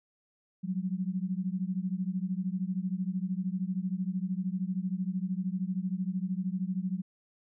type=beating tone pair; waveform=sine; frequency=180.3 / 193.3 Hz; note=F#3 / G3; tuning=-45 / -24 cents; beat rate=13 Hz; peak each=-32 / -33 dBFS; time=0.63-7.02 s; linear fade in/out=20 ms; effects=none